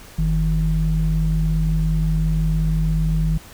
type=tone pair together; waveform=sine; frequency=47.18 / 158.7 Hz; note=F#1 / D#3; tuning=+34 / +35 cents; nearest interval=octave + major sixth; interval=2101 cents; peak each=-18 dBFS; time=0.18-3.38 s; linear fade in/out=10 ms; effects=tanh soft clip ceiling -9 dBFS + pink hiss -43 dBFS RMS until 3.53 s